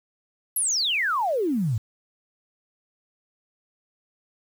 sine exponential sweep, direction down, 11840 to 100 Hz, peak -21 dBFS, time 0.56-1.78 s, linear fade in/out 5 ms, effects 8-bit

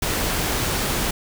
pink noise, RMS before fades -23 dBFS, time 0.02-1.11 s, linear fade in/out 5 ms, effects none

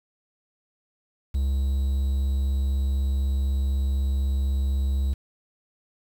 triangle tone, 68 Hz, C#2, 33 cents flat, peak -19 dBFS, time 1.34-5.14 s, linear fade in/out 10 ms, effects 8-bit

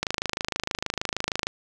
click train, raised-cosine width 0.2 ms, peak -8 dBFS, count 39, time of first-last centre 0.03-1.469 s, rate 26.4 Hz, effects none

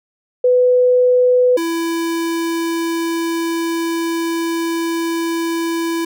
sine / square tone pair in turn, 498.6 / 332.8 Hz, B4 / E4, +16 / +17 cents, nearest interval perfect fifth, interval 699 cents, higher first, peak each -9 / -18 dBFS, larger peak first, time 0.44-1.57 / 1.57-6.05 s, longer second, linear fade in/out 5 ms, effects none

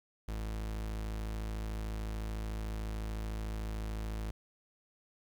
40% pulse tone, 53.7 Hz, A1, 41 cents flat, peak -35 dBFS, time 0.28-4.31 s, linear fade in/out 5 ms, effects 11-bit

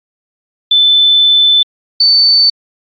sine tone pair in turn, 3519 / 4528 Hz, A7 / C#8, 0 / +36 cents, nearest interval major third, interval 436 cents, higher second, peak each -5 dBFS, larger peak neither, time 0.71-1.63 / 2-2.5 s, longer first, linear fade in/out 5 ms, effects AAC 48 kbps

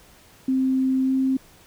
sine tone with pitch glide, 262.2 to 264.2 Hz, C4 to C4, +4 to +17 cents, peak -18 dBFS, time 0.48-1.37 s, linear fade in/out 5 ms, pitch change +13 cents, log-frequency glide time 1.04-1.12 s, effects pink hiss -52 dBFS RMS until 1.66 s

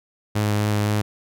sawtooth tone with vibrato, 104.8 Hz, G#2, 16 cents sharp, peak -15 dBFS, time 0.35-1.02 s, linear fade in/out 10 ms, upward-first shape sine, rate 3.9 Hz, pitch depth 12 cents each way, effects none

